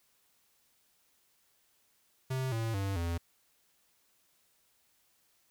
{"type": "tone with pitch steps", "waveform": "square", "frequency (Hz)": [130.81, 113.22, 98, 84.82], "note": ["C3", "A2", "G2", "E2"], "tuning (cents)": [0, 50, 0, 50], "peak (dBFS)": -32, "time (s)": [2.3, 3.18], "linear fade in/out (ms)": 10, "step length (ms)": 220, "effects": ["white hiss -71 dBFS RMS until 5.5 s"]}